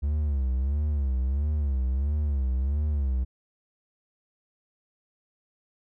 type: tone with vibrato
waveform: triangle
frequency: 69.3 Hz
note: C#2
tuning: in tune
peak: -21 dBFS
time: 0.02-3.25 s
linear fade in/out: 20 ms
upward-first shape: sine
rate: 1.5 Hz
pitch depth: 150 cents each way
effects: none